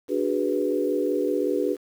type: chord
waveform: sine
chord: G# half-diminished seventh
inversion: second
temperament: equal with one note detuned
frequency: 293.7 / 370 / 415.3 / 492.2 Hz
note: D4 / F#4 / G#4 / B4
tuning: 0 / 0 / 0 / -6 cents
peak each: -27 dBFS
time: 0.08-1.77 s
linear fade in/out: 50 ms
effects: 8-bit